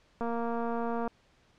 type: click train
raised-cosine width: 1 ms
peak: -21 dBFS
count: 203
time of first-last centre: 0.21-1.077 s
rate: 233 Hz
effects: pink hiss -65 dBFS RMS until 1.58 s + low-pass 5000 Hz 12 dB/octave